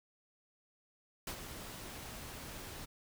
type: noise with ADSR envelope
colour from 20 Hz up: pink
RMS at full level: -39 dBFS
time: 1.27-2.86 s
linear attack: 4 ms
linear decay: 80 ms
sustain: -8 dB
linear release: 19 ms
effects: none